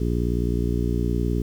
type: harmonic tone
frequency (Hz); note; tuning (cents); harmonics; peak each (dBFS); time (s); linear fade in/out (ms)
59.3; A#1; +30; 1 / 2 / 3 / 4 / 5 / 6 / 7; -24 / -27 / -29 / -30 / -31 / -32 / -32; 0-1.42; 5
effects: 8-bit